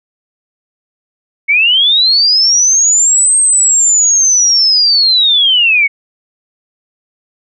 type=linear two-way sweep; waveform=sine; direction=up then down; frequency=2181 to 8440 to 2181 Hz; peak=-6 dBFS; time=1.48-5.88 s; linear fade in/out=20 ms; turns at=3.38 s; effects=none